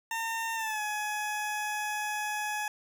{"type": "tone with pitch glide", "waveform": "20% pulse", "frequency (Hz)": [909, 843.2], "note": ["A#5", "G#5"], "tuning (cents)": [-44, 26], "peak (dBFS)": -26, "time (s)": [0.11, 2.68], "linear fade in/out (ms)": 2, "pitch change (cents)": -130, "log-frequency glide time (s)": [0.55, 0.81], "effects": []}